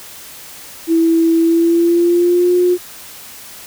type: tone with pitch glide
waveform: sine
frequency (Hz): 329.6 to 357.4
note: E4 to F4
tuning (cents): 0 to +40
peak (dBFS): -9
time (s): 0.87-2.78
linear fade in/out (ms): 50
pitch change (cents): +140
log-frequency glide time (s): 1.39-2.55
effects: white hiss -35 dBFS RMS until 3.66 s